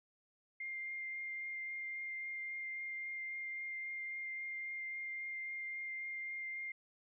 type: tone with vibrato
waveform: sine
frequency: 2108 Hz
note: C7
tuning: 12 cents sharp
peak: -40 dBFS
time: 0.6-6.72 s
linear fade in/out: 5 ms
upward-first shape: triangle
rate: 3.7 Hz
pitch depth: 10 cents each way
effects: none